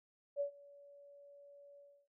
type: tone with ADSR envelope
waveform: sine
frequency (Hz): 569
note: C#5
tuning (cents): +45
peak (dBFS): -32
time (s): 0.36-2.08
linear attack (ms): 45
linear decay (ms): 100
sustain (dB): -24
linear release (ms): 300
effects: none